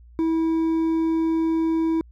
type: tone with hard clipping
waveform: triangle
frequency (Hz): 325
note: E4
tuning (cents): -24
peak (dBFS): -20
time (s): 0.19-2.01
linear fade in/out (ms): 0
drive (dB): 7
effects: added 59 Hz sine -45 dBFS peak until 2.11 s